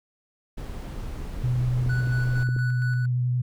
brown noise, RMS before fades -33 dBFS, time 0.57-2.44 s, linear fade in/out 10 ms
sine tone with vibrato, 124.1 Hz, B2, 9 cents sharp, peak -21 dBFS, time 1.43-3.42 s, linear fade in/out 10 ms, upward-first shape square, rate 11 Hz, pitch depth 11 cents each way
clicks, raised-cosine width 3 ms, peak -22 dBFS, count 4, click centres 1.862 / 2.072 / 2.489 / 2.564 s
triangle tone with tremolo, 1480 Hz, F#6, in tune, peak -29 dBFS, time 1.89-3.06 s, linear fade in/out 10 ms, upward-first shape square, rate 4.3 Hz, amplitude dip 45%
effects none

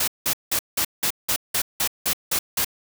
white noise bursts, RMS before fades -22 dBFS, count 11, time 0-2.647 s, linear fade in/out 5 ms, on 77 ms, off 180 ms, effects none

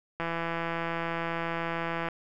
click train, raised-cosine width 0.5 ms, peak -17 dBFS, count 316, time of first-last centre 0.2-2.086 s, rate 167 Hz, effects none

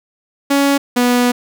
sawtooth tone pair in turn, 280 / 245.2 Hz, C#4 / B3, +18 / -12 cents, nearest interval major second, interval 230 cents, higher first, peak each -7 dBFS, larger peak neither, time 0.5-0.78 / 0.96-1.32 s, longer second, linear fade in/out 10 ms, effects none

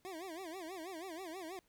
25% pulse tone with vibrato, 349.2 Hz, F4, in tune, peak -40 dBFS, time 0.05-1.59 s, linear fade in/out 0 ms, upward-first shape sine, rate 6.2 Hz, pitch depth 190 cents each way, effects pink hiss -74 dBFS RMS until 1.68 s

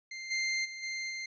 sawtooth tone with level steps, 2093 Hz, C7, in tune, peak -36 / -26 / -37 / -31 / -33 dBFS, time 0.11-1.26 s, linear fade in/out 5 ms, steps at 0.3 / 0.64 / 0.82 / 1.09 s, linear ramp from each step 20 ms, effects resampled to 16000 Hz

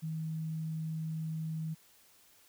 sine tone, 159.2 Hz, D#3, 40 cents sharp, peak -34 dBFS, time 0.02-1.75 s, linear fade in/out 20 ms, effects white hiss -63 dBFS RMS until 2.48 s

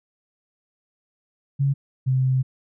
sine tone pair in turn, 138.59 / 130.35 Hz, C#3 / C3, 0 / -6 cents, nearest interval minor second, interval 106 cents, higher first, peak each -17 dBFS, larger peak neither, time 1.59-1.74 / 2.06-2.43 s, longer second, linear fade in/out 20 ms, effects none

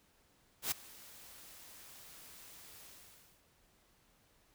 white noise with ADSR envelope, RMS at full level -33 dBFS, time 0.62-3.44 s, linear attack 97 ms, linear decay 7 ms, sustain -22 dB, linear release 610 ms, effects pink hiss -70 dBFS RMS until 4.54 s

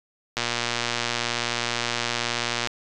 click train, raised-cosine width 0.2 ms, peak -7 dBFS, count 275, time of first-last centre 0.37-2.673 s, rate 119 Hz, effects resampled to 24000 Hz

